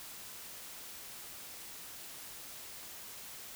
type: silence
effects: white hiss -48 dBFS RMS until 3.55 s